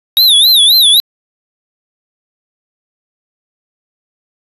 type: tone with vibrato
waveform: square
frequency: 3730 Hz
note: A#7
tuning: in tune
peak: -5 dBFS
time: 0.17-1 s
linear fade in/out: 0 ms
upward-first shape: sine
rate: 3.8 Hz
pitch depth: 180 cents each way
effects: resampled to 32000 Hz